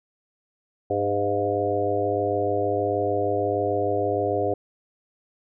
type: harmonic tone with a mistuned harmonic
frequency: 101.5 Hz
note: G#2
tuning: 39 cents flat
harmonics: 1 / 3 / 4 / 5 / 6 / 7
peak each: -32 / -31 / -26 / -27 / -29 / -28 dBFS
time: 0.9-4.54 s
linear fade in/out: 5 ms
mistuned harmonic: 6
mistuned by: +42 cents
effects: none